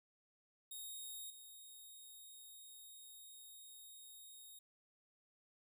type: tone with level steps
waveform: 5% pulse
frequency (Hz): 3729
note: A#7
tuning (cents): 0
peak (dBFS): -39 / -47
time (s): 0.71-4.59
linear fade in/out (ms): 5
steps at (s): 1.3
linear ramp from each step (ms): 2
effects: none